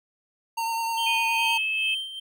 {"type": "tone with vibrato", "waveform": "square", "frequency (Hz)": 913, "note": "A#5", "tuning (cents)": -36, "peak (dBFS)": -26, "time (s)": [0.57, 1.58], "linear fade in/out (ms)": 10, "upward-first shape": "triangle", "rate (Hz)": 9.7, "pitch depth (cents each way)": 21}
{"type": "tone with tremolo", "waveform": "triangle", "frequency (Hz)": 3136, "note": "G7", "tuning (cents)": 0, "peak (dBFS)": -24, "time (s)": [0.97, 2.2], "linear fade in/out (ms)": 10, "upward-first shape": "sine", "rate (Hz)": 2.4, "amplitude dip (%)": 70}
{"type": "tone with pitch glide", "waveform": "sine", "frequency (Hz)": [2489, 2599], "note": ["D#7", "E7"], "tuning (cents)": [0, -25], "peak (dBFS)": -24, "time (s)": [1.06, 1.95], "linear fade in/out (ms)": 10, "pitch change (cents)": 75, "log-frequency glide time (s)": [1.3, 1.64]}
{"effects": []}